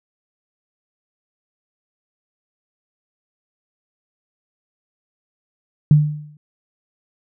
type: tone with exponential decay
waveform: sine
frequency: 149.8 Hz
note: D3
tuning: 35 cents sharp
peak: -5 dBFS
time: 5.91-6.37 s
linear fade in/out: 2 ms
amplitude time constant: 98 ms
effects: none